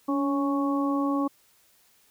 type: harmonic tone with a mistuned harmonic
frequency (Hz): 277.2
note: C#4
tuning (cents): 0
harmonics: 1 / 2 / 3 / 4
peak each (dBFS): -24 / -33 / -36 / -31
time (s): 0.08-1.28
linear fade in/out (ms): 10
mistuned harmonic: 1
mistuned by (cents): +33
effects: white hiss -62 dBFS RMS until 2.1 s

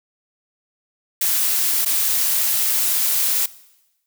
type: noise with dropouts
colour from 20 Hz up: blue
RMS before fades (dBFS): -19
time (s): 1.21-3.46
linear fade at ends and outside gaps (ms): 5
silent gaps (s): 1.849-1.859
effects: noise-tail reverb RT60 1.0 s tail -20 dB re dry

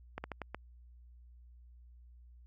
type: slowing click train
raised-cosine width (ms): 0.5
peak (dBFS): -24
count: 5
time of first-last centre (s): 0.18-0.546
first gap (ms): 60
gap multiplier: 1.29
effects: added 60 Hz sine -54 dBFS peak until 2.46 s + AAC 48 kbps

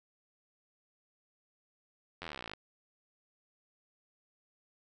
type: slowing click train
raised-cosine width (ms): 0.3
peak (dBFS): -25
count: 22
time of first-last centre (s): 2.22-2.535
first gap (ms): 11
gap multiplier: 1.03
effects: none

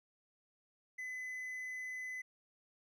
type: tone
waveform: triangle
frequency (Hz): 2016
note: B6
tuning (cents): +35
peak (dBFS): -39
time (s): 0.98-2.22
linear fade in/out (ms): 10
effects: none

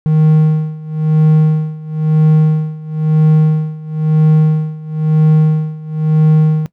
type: tone with tremolo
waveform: triangle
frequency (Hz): 155.56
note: D#3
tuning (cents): 0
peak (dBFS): -3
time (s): 0.06-6.66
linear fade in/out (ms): 0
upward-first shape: sine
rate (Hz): 1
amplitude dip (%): 90
effects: noise-tail reverb RT60 0.1 s tail -19 dB re dry

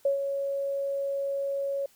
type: tone with ADSR envelope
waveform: sine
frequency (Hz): 555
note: C#5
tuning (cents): +2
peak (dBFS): -20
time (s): 0.05-1.86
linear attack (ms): 5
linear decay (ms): 120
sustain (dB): -7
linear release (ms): 4
effects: white hiss -61 dBFS RMS until 1.95 s

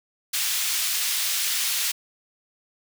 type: high-pass noise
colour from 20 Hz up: pink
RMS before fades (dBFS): -25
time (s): 0.33-1.92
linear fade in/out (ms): 10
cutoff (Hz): 2900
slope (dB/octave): 12
effects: none

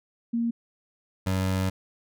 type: tone pair in turn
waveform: sine / 25% pulse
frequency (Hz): 233.1 / 94.29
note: A#3 / F#2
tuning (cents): 0 / +33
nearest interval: octave + major third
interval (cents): 1567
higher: first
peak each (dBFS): -23 / -20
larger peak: second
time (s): 0.33-0.51 / 1.26-1.7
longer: second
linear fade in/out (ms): 10
effects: none

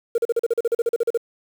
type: tone bursts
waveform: sine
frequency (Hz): 466.2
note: A#4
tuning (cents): 0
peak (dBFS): -14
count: 15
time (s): 0.15-1.175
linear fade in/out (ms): 5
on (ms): 31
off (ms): 40
effects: tanh soft clip ceiling -14 dBFS + 7-bit

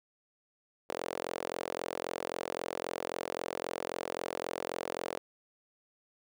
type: tone with high-pass filter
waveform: sawtooth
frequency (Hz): 43.77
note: F1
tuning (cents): +5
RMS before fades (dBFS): -38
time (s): 0.89-5.18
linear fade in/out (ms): 0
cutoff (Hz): 490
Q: 2.4
effects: none

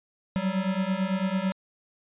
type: beating tone pair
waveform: square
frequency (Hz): 185 / 194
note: F#3 / G3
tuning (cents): 0 / -18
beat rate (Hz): 9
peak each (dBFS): -29 / -28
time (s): 0.36-1.52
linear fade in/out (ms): 0
effects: resampled to 8000 Hz

